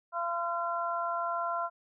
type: harmonic tone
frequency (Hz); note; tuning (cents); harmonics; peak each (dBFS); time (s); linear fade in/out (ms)
341.7; F4; -38; 2 / 3 / 4; -34 / -34 / -34; 0.12-1.7; 50
effects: none